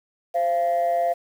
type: tone pair together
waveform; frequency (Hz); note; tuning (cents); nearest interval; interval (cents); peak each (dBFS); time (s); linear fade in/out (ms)
sine; 523.3 / 686.8; C5 / F5; 0 / -29; perfect fourth; 471; -24 / -18; 0.34-1.14; 20
effects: tanh soft clip ceiling -16 dBFS + 8-bit